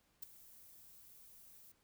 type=noise with ADSR envelope; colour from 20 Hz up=violet; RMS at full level=-42 dBFS; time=0.22-1.72 s; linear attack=10 ms; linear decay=8 ms; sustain=-18 dB; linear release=7 ms; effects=pink hiss -75 dBFS RMS until 1.83 s